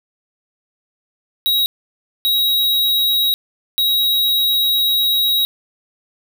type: tone bursts at uneven times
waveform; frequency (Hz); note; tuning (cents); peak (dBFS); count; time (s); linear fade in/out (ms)
square; 3827; A#7; +45; -14; 3; 1.46-1.66 / 2.25-3.34 / 3.78-5.45; 0
effects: none